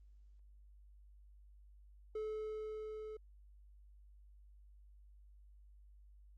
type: tone with level ramp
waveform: triangle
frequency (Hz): 432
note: A4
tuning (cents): -32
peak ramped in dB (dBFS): -36 to -43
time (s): 2.15-3.17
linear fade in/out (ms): 5
effects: added 50 Hz sine -58 dBFS peak until 6.37 s + Opus 32 kbps